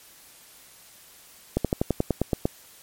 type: slowing click train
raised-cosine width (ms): 2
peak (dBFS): -8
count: 10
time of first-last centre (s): 1.57-2.455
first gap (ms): 77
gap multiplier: 1.06
effects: white hiss -51 dBFS RMS until 2.82 s + MP3 64 kbps